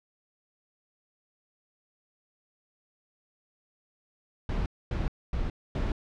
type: noise bursts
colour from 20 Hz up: brown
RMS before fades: -29 dBFS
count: 4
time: 4.49-5.92 s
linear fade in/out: 2 ms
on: 170 ms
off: 250 ms
effects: low-pass 4000 Hz 12 dB/octave